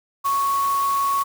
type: tone in noise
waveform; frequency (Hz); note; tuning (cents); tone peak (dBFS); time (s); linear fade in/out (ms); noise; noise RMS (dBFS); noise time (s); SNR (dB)
sine; 1108.7; C#6; 0; -18; 0.24-1.24; 20; white; -34; 0.24-1.24; +13
effects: none